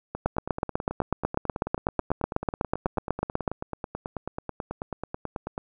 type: two click trains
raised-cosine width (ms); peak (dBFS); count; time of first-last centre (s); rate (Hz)
1; -9 / -17; 27 / 51; 0.26-3.478 / 0.15-5.579; 8.08 / 9.21
effects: none